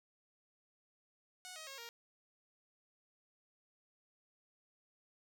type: tone with pitch steps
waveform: 5% pulse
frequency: 734 / 631.6 / 543.6 / 467.8 Hz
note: F#5 / D#5 / C#5 / A#4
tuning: -14 / +26 / -34 / +6 cents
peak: -36 dBFS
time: 1.45-1.89 s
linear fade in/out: 0 ms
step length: 110 ms
effects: none